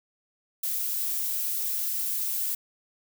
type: noise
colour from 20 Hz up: violet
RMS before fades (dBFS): -29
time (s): 0.63-2.55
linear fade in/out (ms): 5
effects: none